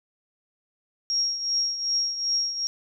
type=tone with tremolo; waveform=sine; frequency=5588 Hz; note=F8; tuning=in tune; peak=-20 dBFS; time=1.1-2.67 s; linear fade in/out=0 ms; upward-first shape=triangle; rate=2.6 Hz; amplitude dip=70%; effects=none